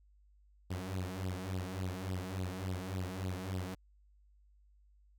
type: tone with flanger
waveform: sawtooth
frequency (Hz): 93.1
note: F#2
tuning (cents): +11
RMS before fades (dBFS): -39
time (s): 0.7-3.75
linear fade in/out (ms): 10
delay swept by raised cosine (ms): 0.23 to 4.73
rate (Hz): 3.5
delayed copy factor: +0.85
effects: added 50 Hz sine -62 dBFS peak until 5.18 s